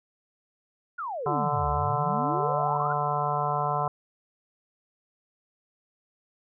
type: exponential two-way sweep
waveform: sine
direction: down then up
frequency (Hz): 1480 to 65.5 to 1480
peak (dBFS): -30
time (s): 0.98-2.93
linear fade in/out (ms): 10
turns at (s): 1.69
type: harmonic tone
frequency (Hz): 146.83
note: D3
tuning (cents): 0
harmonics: 1 / 3 / 4 / 5 / 6 / 7 / 8 / 9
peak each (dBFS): -32 / -36 / -35 / -29 / -36 / -29 / -40 / -34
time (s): 1.26-3.88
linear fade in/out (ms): 2
effects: none